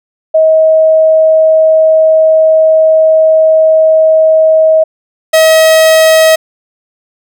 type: tone pair in turn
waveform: sine / 45% pulse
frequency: 635 / 638.1 Hz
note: D#5 / D#5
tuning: +35 / +44 cents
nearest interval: unison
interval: 9 cents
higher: second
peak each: -3 dBFS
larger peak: neither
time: 0.34-4.84 / 5.33-6.36 s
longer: first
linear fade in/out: 10 ms
effects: none